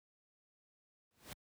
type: noise with exponential growth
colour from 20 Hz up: pink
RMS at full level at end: -44 dBFS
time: 1.11-1.33 s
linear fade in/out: 1 ms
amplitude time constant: 46 ms
effects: high-pass 60 Hz 12 dB/octave